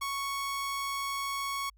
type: tone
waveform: sawtooth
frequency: 1108.7 Hz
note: C#6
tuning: in tune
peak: -28 dBFS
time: 0.01-1.7 s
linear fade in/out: 10 ms
effects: added 51 Hz sine -58 dBFS peak until 1.77 s